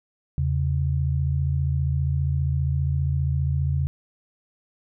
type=tone pair together; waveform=sine; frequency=81.8 / 136.78 Hz; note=E2 / C#3; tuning=-13 / -23 cents; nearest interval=major sixth; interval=890 cents; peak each=-23 / -23 dBFS; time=0.38-3.87 s; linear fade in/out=0 ms; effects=none